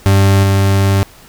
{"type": "tone with level steps", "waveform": "40% pulse", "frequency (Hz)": 98, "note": "G2", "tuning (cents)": 0, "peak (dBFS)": [-6, -8], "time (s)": [0.06, 1.03], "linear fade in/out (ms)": 0, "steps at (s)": 0.43, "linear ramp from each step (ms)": 5, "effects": ["pink hiss -41 dBFS RMS until 1.28 s"]}